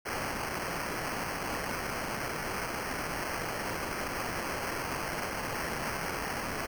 white noise with sample-and-hold, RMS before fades -35 dBFS, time 0.05-6.67 s, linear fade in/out 20 ms, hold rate 3675 Hz, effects none

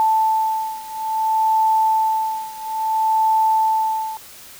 sine beating tone pair, 880 / 880.59 Hz, A5 / A5, 0 / +1 cents, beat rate 0.59 Hz, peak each -18 / -20 dBFS, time 0-4.17 s, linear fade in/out 0 ms, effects white hiss -41 dBFS RMS until 4.59 s

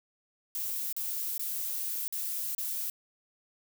violet noise with dropouts, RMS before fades -34 dBFS, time 0.55-2.9 s, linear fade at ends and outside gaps 1 ms, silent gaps 0.927-0.965 / 1.379-1.394 / 2.08-2.125 / 2.549-2.581 s, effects none

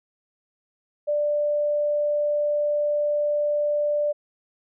sine tone, 590 Hz, D5, 8 cents sharp, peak -20 dBFS, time 1.07-4.13 s, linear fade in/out 20 ms, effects none

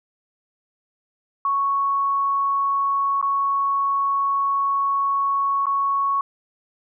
sine tone with dropouts, 1108.7 Hz, C#6, in tune, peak -18 dBFS, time 1.45-6.21 s, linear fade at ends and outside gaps 2 ms, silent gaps 3.214-3.226 / 5.657-5.667 s, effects none

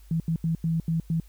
sine tone bursts at uneven times, 163.6 Hz, E3, 13 cents flat, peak -22 dBFS, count 6, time 0.11-0.2 / 0.28-0.36 / 0.44-0.55 / 0.64-0.8 / 0.88-1 / 1.1-1.2 s, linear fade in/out 2 ms, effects added 50 Hz sine -47 dBFS peak until 1.28 s + white hiss -61 dBFS RMS until 1.28 s

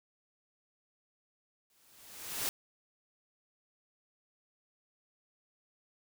white noise with exponential growth, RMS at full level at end -32 dBFS, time 1.7-2.49 s, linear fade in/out 1 ms, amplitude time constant 170 ms, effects none

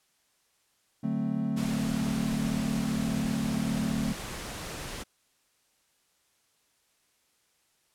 triangle chord, D dominant seventh, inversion none, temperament equal, 146.83 / 185 / 220 / 261.6 Hz, D3 / F#3 / A3 / C4, 0 / 0 / 0 / 0 cents, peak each -33 / -32 / -28 / -32 dBFS, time 1.03-4.13 s, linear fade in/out 10 ms
pink noise, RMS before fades -38 dBFS, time 1.56-5.04 s, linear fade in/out 20 ms
effects white hiss -70 dBFS RMS until 7.94 s + low-pass 11000 Hz 12 dB/octave

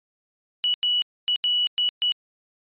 sine tone bursts at uneven times, 2942 Hz, F#7, 11 cents flat, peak -19 dBFS, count 6, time 0.64-0.74 / 0.83-1.02 / 1.28-1.36 / 1.44-1.67 / 1.78-1.89 / 2.02-2.12 s, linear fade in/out 0 ms, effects resampled to 8000 Hz

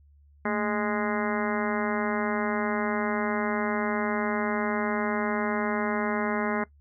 harmonic tone with a mistuned harmonic, 207.7 Hz, G#3, in tune, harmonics 1 / 2 / 3 / 4 / 5 / 6 / 7 / 8 / 9 / 10, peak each -29 / -32 / -34 / -35 / -36 / -37 / -37 / -38 / -39 / -39 dBFS, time 0.45-6.64 s, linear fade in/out 5 ms, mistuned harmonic 1, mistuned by +110 cents, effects noise-tail reverb RT60 0.1 s tail -19 dB re dry + added 72 Hz sine -54 dBFS peak until 6.8 s

